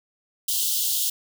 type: high-pass noise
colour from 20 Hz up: white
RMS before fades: -24 dBFS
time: 0.48-1.1 s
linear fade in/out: 5 ms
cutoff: 2900 Hz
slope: 96 dB/octave
effects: none